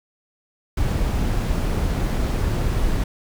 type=noise; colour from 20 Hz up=brown; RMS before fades=-21 dBFS; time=0.77-3.04 s; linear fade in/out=5 ms; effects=none